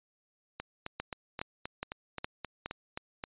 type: two click trains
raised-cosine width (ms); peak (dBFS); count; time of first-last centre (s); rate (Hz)
0.3; -18 / -21; 5 / 11; 1-2.66 / 0.6-3.239; 2.41 / 3.79
effects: resampled to 8000 Hz